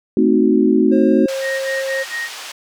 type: chord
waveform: sine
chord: A diminished seventh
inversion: none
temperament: equal with one note detuned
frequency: 220 / 259.2 / 311.1 / 370 Hz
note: A3 / C4 / Eb4 / Gb4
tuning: 0 / -16 / 0 / 0 cents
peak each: -16 dBFS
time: 0.17-1.26 s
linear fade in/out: 2 ms
type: tone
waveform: triangle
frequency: 536 Hz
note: C5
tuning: 42 cents sharp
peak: -18 dBFS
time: 0.91-2.04 s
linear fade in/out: 20 ms
type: band-pass noise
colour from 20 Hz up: white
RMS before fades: -32 dBFS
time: 1.28-2.52 s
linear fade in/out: 5 ms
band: 700 to 5200 Hz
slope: 12 dB/octave
type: tone bursts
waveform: sine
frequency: 1870 Hz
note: A#6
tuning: 5 cents sharp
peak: -21 dBFS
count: 4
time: 1.41-2.294 s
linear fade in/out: 50 ms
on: 200 ms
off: 28 ms
effects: none